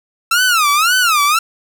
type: tone with vibrato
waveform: sawtooth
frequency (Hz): 1318.5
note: E6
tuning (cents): 0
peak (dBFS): -7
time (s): 0.31-1.39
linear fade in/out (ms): 5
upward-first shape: sine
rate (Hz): 1.9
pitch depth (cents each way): 240
effects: none